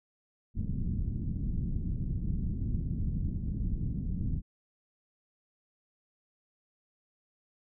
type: low-pass noise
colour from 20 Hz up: pink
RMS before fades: -32 dBFS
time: 0.54-4.42 s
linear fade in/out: 50 ms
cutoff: 220 Hz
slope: 24 dB/octave
effects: none